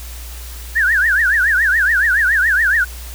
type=tone with vibrato; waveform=sine; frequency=1651 Hz; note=G#6; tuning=11 cents flat; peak=-11 dBFS; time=0.75-2.85 s; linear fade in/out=20 ms; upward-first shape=triangle; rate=7.1 Hz; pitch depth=260 cents each way; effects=added 60 Hz sine -29 dBFS peak until 3.14 s + white hiss -36 dBFS RMS until 3.14 s